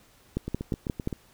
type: two click trains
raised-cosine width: 3 ms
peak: -14 / -19 dBFS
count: 5 / 6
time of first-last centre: 0.37-1.074 / 0.48-1.128 s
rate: 5.68 / 7.72 Hz
effects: pink hiss -59 dBFS RMS until 1.33 s